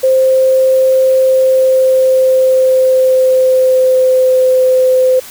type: tone with pitch glide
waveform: sine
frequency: 523.3 to 513.7 Hz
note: C5 to C5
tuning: 0 to -32 cents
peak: -6 dBFS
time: 0.03-5.2 s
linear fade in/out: 10 ms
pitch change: -32 cents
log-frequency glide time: 1.22-4.51 s
effects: white hiss -32 dBFS RMS until 5.3 s